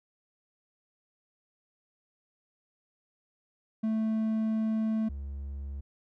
triangle tone pair in turn, 220 / 69.58 Hz, A3 / C#2, 0 / +7 cents, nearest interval octave + minor sixth, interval 1993 cents, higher first, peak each -24 / -33 dBFS, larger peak first, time 3.83-5.09 / 5.09-5.81 s, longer first, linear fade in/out 10 ms, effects none

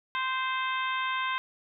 harmonic tone with a mistuned harmonic, 520 Hz, C5, 11 cents flat, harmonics 2 / 3 / 4 / 5 / 6 / 7, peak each -30 / -34 / -36 / -38 / -40 / -41 dBFS, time 0.15-1.38 s, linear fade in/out 0 ms, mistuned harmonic 6, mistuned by +24 cents, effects none

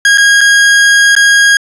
40% pulse tone with dropouts, 1635 Hz, G#6, 28 cents flat, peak -3 dBFS, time 0.05-1.57 s, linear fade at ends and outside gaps 2 ms, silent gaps 0.175-0.181 / 0.408-0.412 / 1.152-1.164 s, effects resampled to 22050 Hz + 7-bit

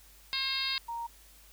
harmonic tone, 535 Hz, C5, 38 cents sharp, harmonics 2 / 3 / 4 / 5 / 6 / 7 / 8 / 9, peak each -43 / -43 / -39 / -39 / -41 / -35 / -36 / -36 dBFS, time 0.33-0.78 s, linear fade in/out 0 ms
sine tone, 932.3 Hz, A#5, in tune, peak -34 dBFS, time 0.88-1.07 s, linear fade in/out 10 ms
effects added 50 Hz sine -58 dBFS peak until 1.52 s + white hiss -58 dBFS RMS until 1.52 s

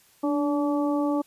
harmonic tone with a mistuned harmonic, 287.3 Hz, D4, 38 cents flat, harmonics 1 / 2 / 3 / 4, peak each -23 / -29 / -33 / -35 dBFS, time 0.23-1.22 s, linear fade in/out 10 ms, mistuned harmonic 1, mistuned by +34 cents, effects white hiss -59 dBFS RMS until 1.26 s + resampled to 32000 Hz

